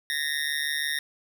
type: tone with amplitude modulation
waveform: 25% pulse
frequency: 1846 Hz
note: A#6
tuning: 17 cents flat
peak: -19 dBFS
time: 0.1-0.99 s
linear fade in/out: 0 ms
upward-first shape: sine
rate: 146 Hz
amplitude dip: 85%
effects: none